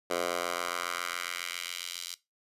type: tone with high-pass filter sweep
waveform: 10% pulse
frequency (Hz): 87.31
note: F2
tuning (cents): 0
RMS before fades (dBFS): -35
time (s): 0.1-2.15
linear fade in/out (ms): 5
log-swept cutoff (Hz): 520 to 4200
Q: 1.3
effects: noise-tail reverb RT60 0.2 s tail -18 dB re dry + resampled to 32000 Hz